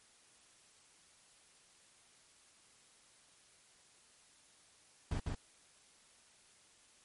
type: noise with echo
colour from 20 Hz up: brown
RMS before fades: -36 dBFS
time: 5.11-5.2 s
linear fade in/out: 5 ms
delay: 150 ms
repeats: 1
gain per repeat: -2 dB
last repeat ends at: 5.35 s
effects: white hiss -65 dBFS RMS until 7.04 s + MP3 48 kbps